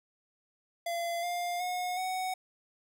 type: tone with pitch steps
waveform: square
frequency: 683 / 703 / 723.6 / 744.8 Hz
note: F5 / F5 / F#5 / F#5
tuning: -39 / +11 / -39 / +11 cents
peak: -32 dBFS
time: 0.86-2.34 s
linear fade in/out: 5 ms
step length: 370 ms
effects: none